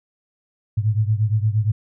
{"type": "beating tone pair", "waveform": "sine", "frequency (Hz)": [105.1, 113.7], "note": ["G#2", "A#2"], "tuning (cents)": [21, -43], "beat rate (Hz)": 8.6, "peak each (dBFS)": [-18, -21], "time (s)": [0.77, 1.72], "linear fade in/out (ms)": 10, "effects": []}